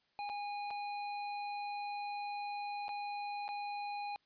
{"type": "tone with dropouts", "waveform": "square", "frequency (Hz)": 820, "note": "G#5", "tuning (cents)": -22, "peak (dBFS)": -39, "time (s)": [0.19, 4.16], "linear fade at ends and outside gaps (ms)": 0, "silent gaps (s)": [[0.292, 0.298], [0.705, 0.709], [2.882, 2.891], [3.48, 3.489]], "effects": ["white hiss -75 dBFS RMS until 4.25 s", "resampled to 11025 Hz"]}